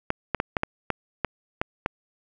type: clicks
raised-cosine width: 0.5 ms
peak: -8 dBFS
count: 9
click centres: 0.104 / 0.347 / 0.401 / 0.568 / 0.634 / 0.903 / 1.247 / 1.615 / 1.861 s
effects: none